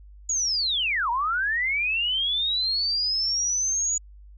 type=linear two-way sweep; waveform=sine; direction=down then up; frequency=6870 to 908 to 6870 Hz; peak=-22 dBFS; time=0.29-3.98 s; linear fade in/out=5 ms; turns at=1.1 s; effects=added 50 Hz sine -44 dBFS peak until 4.37 s